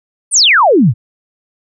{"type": "exponential sweep", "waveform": "sine", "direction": "down", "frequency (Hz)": [9870, 97.1], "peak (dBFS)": -5, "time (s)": [0.31, 0.94], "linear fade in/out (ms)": 50, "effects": []}